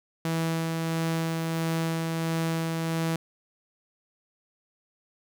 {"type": "tone with tremolo", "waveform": "sawtooth", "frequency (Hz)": 163.6, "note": "E3", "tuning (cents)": -13, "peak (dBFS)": -21, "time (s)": [0.25, 3.16], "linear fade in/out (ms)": 2, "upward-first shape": "sine", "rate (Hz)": 1.5, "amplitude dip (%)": 25, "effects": []}